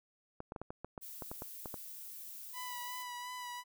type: clicks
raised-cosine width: 1 ms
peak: -28 dBFS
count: 12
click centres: 0.404 / 0.521 / 0.562 / 0.616 / 0.705 / 0.846 / 0.978 / 1.222 / 1.315 / 1.421 / 1.658 / 1.742 s
type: noise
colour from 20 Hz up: violet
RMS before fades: -48 dBFS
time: 1.01-3.04 s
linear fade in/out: 20 ms
type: tone with vibrato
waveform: sawtooth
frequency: 987 Hz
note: B5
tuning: 1 cent flat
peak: -38 dBFS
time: 2.53-3.64 s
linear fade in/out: 50 ms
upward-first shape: sine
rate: 2.8 Hz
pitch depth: 24 cents each way
effects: none